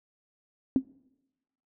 sine tone with exponential decay, 263.5 Hz, C4, 12 cents sharp, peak -15 dBFS, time 0.76-0.85 s, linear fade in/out 1 ms, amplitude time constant 18 ms, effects noise-tail reverb RT60 1.0 s tail -24 dB re dry

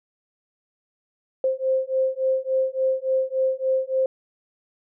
sine beating tone pair, 523.3 / 526.8 Hz, C5 / C5, 0 / +12 cents, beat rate 3.5 Hz, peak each -23 dBFS, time 1.44-4.06 s, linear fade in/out 2 ms, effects none

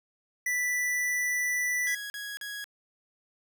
square tone, 1975.5 Hz, B6, in tune, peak -27 dBFS, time 0.46-1.95 s, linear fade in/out 5 ms
sawtooth tone bursts, 1661.2 Hz, G#6, in tune, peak -32 dBFS, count 3, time 1.87-2.642 s, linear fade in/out 0 ms, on 230 ms, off 41 ms
effects none

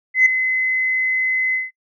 sine tone with ADSR envelope, 2039 Hz, C7, 45 cents flat, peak -6 dBFS, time 0.14-1.71 s, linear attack 120 ms, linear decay 6 ms, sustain -10 dB, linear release 170 ms, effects noise-tail reverb RT60 0.1 s tail -24 dB re dry + tanh soft clip ceiling -2 dBFS

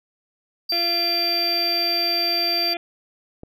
triangle tone, 4692 Hz, D8, 2 cents flat, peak -19 dBFS, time 0.69-2.74 s, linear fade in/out 10 ms
harmonic tone, 343.6 Hz, F4, 28 cents flat, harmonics 1 / 2 / 4 / 5 / 6 / 7 / 8 / 9 / 10, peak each -31 / -28 / -41 / -42 / -38 / -32 / -43 / -41 / -39 dBFS, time 0.72-2.77 s, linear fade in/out 2 ms
click, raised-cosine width 2 ms, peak -25 dBFS, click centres 3.434 s
effects none

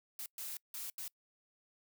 blue noise bursts at uneven times, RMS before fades -43 dBFS, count 4, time 0.19-0.26 / 0.38-0.57 / 0.74-0.9 / 0.98-1.08 s, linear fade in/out 2 ms, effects noise-tail reverb RT60 0.1 s tail -25 dB re dry

